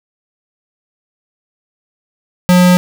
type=tone; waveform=square; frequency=179.8 Hz; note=F#3; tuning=49 cents flat; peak=-6 dBFS; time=2.49-2.77 s; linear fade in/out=0 ms; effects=none